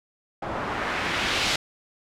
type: noise with low-pass filter sweep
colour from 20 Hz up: white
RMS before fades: -27 dBFS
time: 0.42-1.56 s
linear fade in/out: 5 ms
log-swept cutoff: 850 to 4400 Hz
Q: 1.1
effects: none